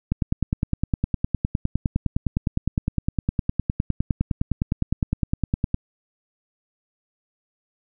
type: click train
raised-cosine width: 5 ms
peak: -8 dBFS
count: 56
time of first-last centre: 0.12-5.744 s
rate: 9.78 Hz
effects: none